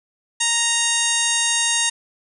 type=harmonic tone; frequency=932.3 Hz; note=A#5; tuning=in tune; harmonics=1 / 2 / 3 / 4 / 5 / 6 / 7 / 8 / 9 / 10; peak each=-30 / -26 / -26 / -24 / -33 / -31 / -23 / -27 / -31 / -25 dBFS; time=0.4-1.9 s; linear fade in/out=10 ms; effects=none